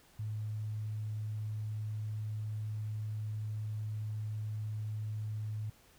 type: tone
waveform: sine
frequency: 107.3 Hz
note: A2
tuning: 43 cents flat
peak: -35 dBFS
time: 0.19-5.7 s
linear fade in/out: 5 ms
effects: pink hiss -63 dBFS RMS until 5.98 s